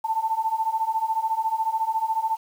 sine beating tone pair, 880 / 894 Hz, A5 / A5, 0 / +27 cents, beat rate 14 Hz, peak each -26 / -24 dBFS, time 0.04-2.37 s, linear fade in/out 10 ms, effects 8-bit

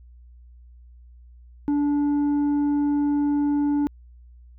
sine tone with tanh clipping, 290 Hz, D4, 22 cents flat, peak -20 dBFS, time 1.68-3.87 s, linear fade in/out 0 ms, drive 5 dB, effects added 60 Hz sine -45 dBFS peak until 4.58 s

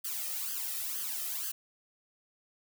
blue noise with flanger, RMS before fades -36 dBFS, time 0.04-1.52 s, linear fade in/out 10 ms, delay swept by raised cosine 0.63 to 1.63 ms, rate 2.1 Hz, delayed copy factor +0.9, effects none

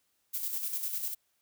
violet noise with tremolo, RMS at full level -33 dBFS, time 0.33-1.15 s, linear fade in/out 20 ms, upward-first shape square, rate 10 Hz, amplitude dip 45%, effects white hiss -75 dBFS RMS until 1.41 s

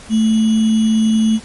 sine tone with sample-and-hold, 220 Hz, A3, in tune, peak -10 dBFS, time 0.09-1.4 s, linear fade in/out 50 ms, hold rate 3150 Hz, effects pink hiss -38 dBFS RMS until 1.44 s + MP3 48 kbps

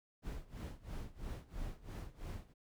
brown noise with tremolo, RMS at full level -42 dBFS, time 0.22-2.54 s, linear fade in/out 50 ms, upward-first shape sine, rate 3 Hz, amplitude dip 90%, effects none

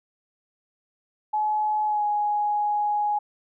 sine tone with pitch glide, 851 to 833 Hz, G#5 to G#5, +42 to +5 cents, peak -21 dBFS, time 1.33-3.19 s, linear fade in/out 10 ms, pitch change -37 cents, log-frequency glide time 1.85-2.04 s, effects none

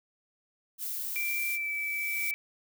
violet noise, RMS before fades -35 dBFS, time 0.78-1.59 s, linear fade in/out 50 ms
violet noise with exponential growth, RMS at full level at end -33 dBFS, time 0.79-2.31 s, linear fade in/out 2 ms, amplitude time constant 330 ms
sine tone with pitch glide, 2349 to 2307 Hz, D7 to D7, 0 to -31 cents, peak -30 dBFS, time 1.16-2.34 s, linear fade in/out 0 ms, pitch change -31 cents, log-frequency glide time 1.51-1.72 s
effects none

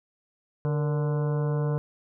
harmonic tone with a mistuned harmonic, 146.9 Hz, D3, 1 cent sharp, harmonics 1 / 2 / 3 / 4 / 5 / 6 / 7 / 8 / 9 / 10, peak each -24 / -39 / -32 / -38 / -46 / -46 / -42 / -52 / -50 / -49 dBFS, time 0.65-1.78 s, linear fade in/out 0 ms, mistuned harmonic 3, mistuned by +70 cents, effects none

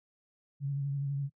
sine tone with vibrato, 140 Hz, C#3, 18 cents sharp, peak -30 dBFS, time 0.6-1.3 s, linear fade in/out 50 ms, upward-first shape triangle, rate 12 Hz, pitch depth 39 cents each way, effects noise-tail reverb RT60 0.1 s tail -24 dB re dry

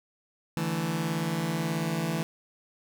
sawtooth chord, D suspended second, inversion none, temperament just, 146.83 / 165.19 / 220.2 Hz, D3 / E3 / A3, 0 / +4 / +2 cents, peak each -31 / -25 / -30 dBFS, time 0.57-2.23 s, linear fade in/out 0 ms, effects none

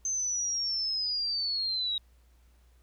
sine linear sweep, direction down, 6272 to 3805 Hz, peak -28 dBFS, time 0.05-1.98 s, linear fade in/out 2 ms, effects added 60 Hz sine -58 dBFS peak until 2.82 s + pink hiss -70 dBFS RMS until 2.82 s

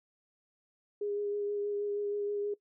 sine tone with vibrato, 410 Hz, G#4, 22 cents flat, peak -31 dBFS, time 1.01-2.54 s, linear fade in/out 5 ms, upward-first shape sine, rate 6.3 Hz, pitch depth 15 cents each way, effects noise-tail reverb RT60 0.1 s tail -19 dB re dry

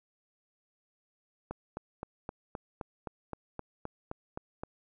click train, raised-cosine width 1 ms, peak -23 dBFS, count 13, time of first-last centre 1.51-4.635 s, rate 3.84 Hz, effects none

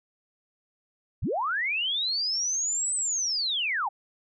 sine linear two-way sweep, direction up then down, 38.63 to 8190 to 723 Hz, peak -25 dBFS, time 1.22-3.89 s, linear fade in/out 10 ms, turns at 2.95 s, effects none

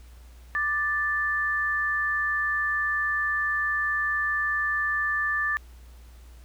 sine tone pair together, 1184.5 / 1760 Hz, D6 / A6, +14 / 0 cents, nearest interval perfect fifth, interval 686 cents, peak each -30 / -24 dBFS, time 0.55-5.57 s, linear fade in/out 0 ms, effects added 60 Hz sine -45 dBFS peak until 6.44 s + pink hiss -58 dBFS RMS until 6.44 s

